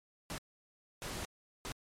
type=noise bursts at uneven times; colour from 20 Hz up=pink; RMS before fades=-41 dBFS; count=3; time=0.3-0.38 / 1.02-1.25 / 1.65-1.72 s; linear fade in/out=0 ms; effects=low-pass 11000 Hz 12 dB/octave + MP3 64 kbps